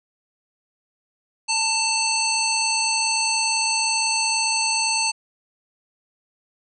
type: harmonic tone with a mistuned harmonic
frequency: 889 Hz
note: A5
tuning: 18 cents sharp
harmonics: 1 / 3 / 5 / 7 / 9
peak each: -26 / -25 / -24 / -28 / -26 dBFS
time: 1.48-5.12 s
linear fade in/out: 20 ms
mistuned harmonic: 9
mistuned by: +16 cents
effects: none